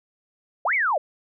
sine linear two-way sweep, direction up then down, 523 to 2328 to 523 Hz, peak -19 dBFS, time 0.65-0.98 s, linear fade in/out 5 ms, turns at 0.74 s, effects none

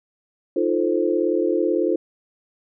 sine chord, F dominant seventh, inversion third, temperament equal, 311.1 / 349.2 / 440 / 523.3 Hz, Eb4 / F4 / A4 / C5, 0 / 0 / 0 / 0 cents, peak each -24 / -21 / -24 / -25 dBFS, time 0.56-1.96 s, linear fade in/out 5 ms, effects none

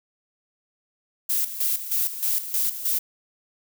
violet noise with tremolo, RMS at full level -23 dBFS, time 1.29-2.99 s, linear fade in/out 10 ms, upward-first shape square, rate 3.2 Hz, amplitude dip 70%, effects none

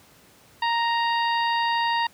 harmonic tone, 932.3 Hz, A#5, in tune, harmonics 1 / 2 / 3 / 4 / 5, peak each -22 / -28 / -32 / -34 / -36 dBFS, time 0.62-2.07 s, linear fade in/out 5 ms, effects pink hiss -54 dBFS RMS until 2.13 s + high-pass 80 Hz 12 dB/octave

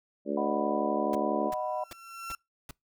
harmonic tone, 72 Hz, D2, 34 cents flat, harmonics 3 / 4 / 5 / 6 / 7 / 8, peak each -34 / -33 / -34 / -37 / -39 / -35 dBFS, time 0.25-1.52 s, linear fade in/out 50 ms
sine chord, B major, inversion first, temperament just, 617.4 / 740.8 / 987.8 Hz, D#5 / F#5 / B5, -14 / +2 / 0 cents, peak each -33 / -34 / -35 dBFS, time 0.37-1.84 s, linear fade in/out 5 ms
pink noise bursts, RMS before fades -42 dBFS, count 5, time 1.13-2.71 s, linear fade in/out 2 ms, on 20 ms, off 370 ms
35% pulse tone with exponential growth, 1354 Hz, E6, 46 cents sharp, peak -32 dBFS, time 1.38-2.35 s, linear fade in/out 2 ms, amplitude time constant 210 ms
effects noise-tail reverb RT60 0.2 s tail -25 dB re dry

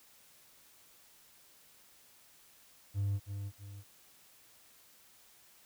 triangle tone with echo, 100 Hz, G2, 35 cents sharp, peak -27 dBFS, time 2.94-3.2 s, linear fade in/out 50 ms, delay 320 ms, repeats 2, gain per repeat -8 dB, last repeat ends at 3.84 s, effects tanh soft clip ceiling -25 dBFS + white hiss -62 dBFS RMS until 5.65 s

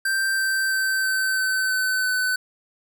square tone with pitch steps, 1568 / 1558.1 / 1548.2 / 1538.4 / 1528.7 / 1519 / 1509.3 Hz, G6 / G6 / G6 / G6 / G6 / F#6 / F#6, 0 / -11 / -22 / -33 / -44 / +45 / +34 cents, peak -21 dBFS, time 0.05-2.36 s, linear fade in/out 5 ms, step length 330 ms, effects none

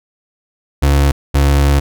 35% pulse tone pair in turn, 70.4 / 70.4 Hz, C#2 / C#2, +27 / +27 cents, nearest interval unison, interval 0 cents, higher neither, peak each -7 dBFS, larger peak neither, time 0.82-1.12 / 1.34-1.8 s, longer second, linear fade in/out 10 ms, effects none

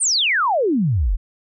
sine exponential sweep, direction down, 9390 to 36.56 Hz, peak -15 dBFS, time 0-1.17 s, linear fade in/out 20 ms, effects none

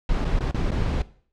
brown noise with dropouts, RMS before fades -23 dBFS, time 0.09-1.02 s, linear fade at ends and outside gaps 2 ms, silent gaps 0.246-0.25 / 0.39-0.406 / 0.512-0.545 / 0.707-0.716 s, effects noise-tail reverb RT60 0.5 s tail -18 dB re dry + low-pass 5000 Hz 12 dB/octave

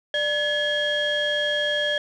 sine tone cluster, 592 / 1705 / 3259 Hz, D5 / G#6 / G#7, +14 / +45 / -33 cents, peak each -24 dBFS, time 0.14-1.98 s, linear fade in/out 2 ms, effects tanh soft clip ceiling -16 dBFS

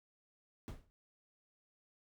brown noise with exponential decay, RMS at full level -38 dBFS, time 0.68-0.9 s, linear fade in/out 0 ms, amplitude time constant 47 ms, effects none

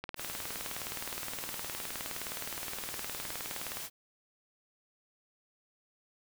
click train, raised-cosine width 0.3 ms, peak -22 dBFS, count 73, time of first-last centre 0.04-3.771 s, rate 19.3 Hz
white noise, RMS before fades -41 dBFS, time 0.16-3.9 s, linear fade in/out 50 ms
effects none

